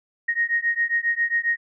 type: beating tone pair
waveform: sine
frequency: 1864.7 / 1872.1 Hz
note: A#6 / A#6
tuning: 0 / +7 cents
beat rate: 7.4 Hz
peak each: -23 dBFS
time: 0.28-1.57 s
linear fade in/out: 10 ms
effects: none

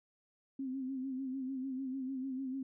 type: tone with vibrato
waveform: sine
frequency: 263.6 Hz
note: C4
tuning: 13 cents sharp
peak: -36 dBFS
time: 0.59-2.63 s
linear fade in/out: 5 ms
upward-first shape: sine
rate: 6.7 Hz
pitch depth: 57 cents each way
effects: none

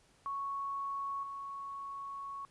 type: tone with level steps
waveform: sine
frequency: 1108.7 Hz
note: C#6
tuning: in tune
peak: -35 / -40 dBFS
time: 0.26-2.45 s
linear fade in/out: 0 ms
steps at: 1.23 s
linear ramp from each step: 2 ms
effects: pink hiss -67 dBFS RMS until 2.5 s + resampled to 24000 Hz

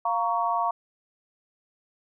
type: chord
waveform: sine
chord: Bb minor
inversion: second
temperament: just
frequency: 699.2 / 932.3 / 1118.8 Hz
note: F5 / Bb5 / Db6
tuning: +2 / 0 / +16 cents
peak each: -27 dBFS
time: 0.05-0.71 s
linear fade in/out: 5 ms
effects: none

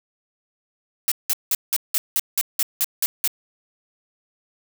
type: noise bursts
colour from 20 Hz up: blue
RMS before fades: -20 dBFS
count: 11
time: 1.08-3.276 s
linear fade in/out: 0 ms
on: 36 ms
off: 180 ms
effects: none

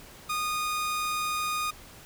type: tone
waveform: sawtooth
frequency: 1231 Hz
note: D#6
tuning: 19 cents flat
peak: -24 dBFS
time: 0.29-1.71 s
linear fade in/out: 10 ms
effects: pink hiss -49 dBFS RMS until 2.05 s

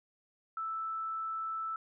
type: tone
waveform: sine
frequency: 1318.5 Hz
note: E6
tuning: in tune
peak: -34 dBFS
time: 0.57-1.76 s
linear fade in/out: 2 ms
effects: none

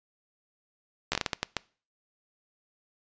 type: slowing click train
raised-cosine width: 0.2 ms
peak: -9 dBFS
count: 9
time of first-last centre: 1.12-1.567 s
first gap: 13 ms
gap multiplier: 1.4
effects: noise-tail reverb RT60 0.4 s tail -23 dB re dry + resampled to 16000 Hz

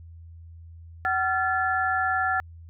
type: tone cluster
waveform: sine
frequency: 755 / 1373 / 1733 Hz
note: F#5 / F6 / A6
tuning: +35 / -30 / -27 cents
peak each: -26 / -26 / -27 dBFS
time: 1.05-2.4 s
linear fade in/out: 0 ms
effects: added 83 Hz sine -42 dBFS peak until 2.69 s

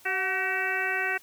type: harmonic tone with a mistuned harmonic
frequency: 380 Hz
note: F#4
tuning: 46 cents sharp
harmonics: 1 / 2 / 3 / 4 / 5 / 6 / 7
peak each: -36 / -35 / -40 / -30 / -30 / -35 / -34 dBFS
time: 0.05-1.18 s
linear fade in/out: 10 ms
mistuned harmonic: 2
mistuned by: -46 cents
effects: white hiss -55 dBFS RMS until 1.22 s

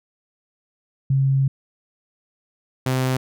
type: tone pair in turn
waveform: sine / sawtooth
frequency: 135.5 / 129.55 Hz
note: C#3 / C3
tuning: -39 / -17 cents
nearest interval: minor second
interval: 78 cents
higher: first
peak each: -15 dBFS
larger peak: neither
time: 1.1-1.48 / 2.86-3.17 s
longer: first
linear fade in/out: 5 ms
effects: none

